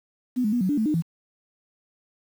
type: tone with pitch steps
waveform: sine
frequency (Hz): 250.2 / 210.5 / 242.5 / 186.1 / 290.7 / 219.1 / 304.3 / 165.6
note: B3 / G#3 / B3 / F#3 / D4 / A3 / D#4 / E3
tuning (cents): +23 / +24 / -31 / +10 / -18 / -7 / -38 / +8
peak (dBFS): -20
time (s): 0.36-1.024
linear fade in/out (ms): 20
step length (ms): 83
effects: 8-bit